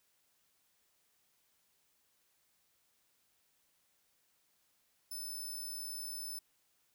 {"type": "tone", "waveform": "5% pulse", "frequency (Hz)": 5274, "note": "E8", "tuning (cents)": 0, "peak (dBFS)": -35, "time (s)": [5.11, 6.39], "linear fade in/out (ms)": 5, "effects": ["white hiss -75 dBFS RMS until 6.94 s"]}